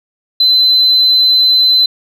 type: tone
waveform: sine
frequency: 4045 Hz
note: B7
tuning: 41 cents sharp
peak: -5 dBFS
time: 0.4-1.86 s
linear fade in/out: 5 ms
effects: tanh soft clip ceiling -2 dBFS